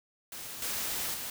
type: noise with level steps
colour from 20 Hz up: white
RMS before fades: -42 / -34 / -38 dBFS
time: 0.32-1.3 s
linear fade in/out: 2 ms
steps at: 0.62 / 1.14 s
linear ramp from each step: 2 ms
effects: none